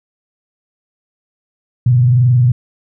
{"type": "tone with frequency modulation", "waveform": "sine", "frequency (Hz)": 123.47, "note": "B2", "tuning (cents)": 0, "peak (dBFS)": -7, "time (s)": [1.86, 2.52], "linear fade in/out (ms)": 5, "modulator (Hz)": 22.2, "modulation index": 0.4, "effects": []}